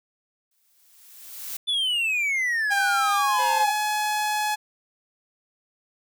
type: noise with exponential growth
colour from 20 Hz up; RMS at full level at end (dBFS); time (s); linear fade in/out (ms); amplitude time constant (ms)
blue; -31; 0.51-1.57; 5; 230
type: exponential sweep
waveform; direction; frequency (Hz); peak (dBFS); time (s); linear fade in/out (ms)
triangle; down; 3520 to 792; -20; 1.67-3.72; 20
type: tone with pitch glide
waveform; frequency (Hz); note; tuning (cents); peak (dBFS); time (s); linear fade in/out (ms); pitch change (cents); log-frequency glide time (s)
sawtooth; 800 to 846.1; G5 to G#5; +35 to +32; -19; 2.7-4.56; 20; +97; 3.1-3.4
type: tone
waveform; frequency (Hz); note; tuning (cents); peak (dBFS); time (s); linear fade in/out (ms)
sawtooth; 523.3; C5; 0; -27; 3.38-3.65; 20
effects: none